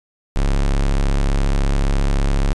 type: tone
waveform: 45% pulse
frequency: 34.49 Hz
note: C#1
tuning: 8 cents flat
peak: -14 dBFS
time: 0.36-2.53 s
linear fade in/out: 0 ms
effects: resampled to 22050 Hz